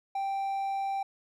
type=tone; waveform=triangle; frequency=784 Hz; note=G5; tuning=in tune; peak=-27 dBFS; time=0.15-1.03 s; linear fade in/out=5 ms; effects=none